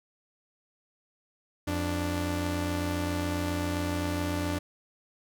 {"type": "tone pair together", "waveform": "sawtooth", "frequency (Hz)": [87.42, 293.7], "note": ["F2", "D4"], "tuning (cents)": [2, 0], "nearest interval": "octave + major sixth", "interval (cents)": 2098, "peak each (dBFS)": -27, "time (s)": [1.67, 4.59], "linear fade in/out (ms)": 10, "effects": []}